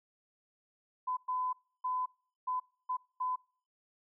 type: tone bursts at uneven times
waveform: sine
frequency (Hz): 1010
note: B5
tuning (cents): +39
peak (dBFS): -31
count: 6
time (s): 1.07-1.17 / 1.28-1.53 / 1.84-2.06 / 2.47-2.6 / 2.89-2.97 / 3.2-3.36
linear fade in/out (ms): 10
effects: noise-tail reverb RT60 0.5 s tail -26 dB re dry